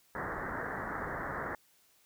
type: low-pass noise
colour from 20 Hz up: white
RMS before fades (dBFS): -38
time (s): 0.15-1.55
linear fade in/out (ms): 2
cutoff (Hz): 1900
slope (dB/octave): 96
effects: white hiss -67 dBFS RMS until 2.05 s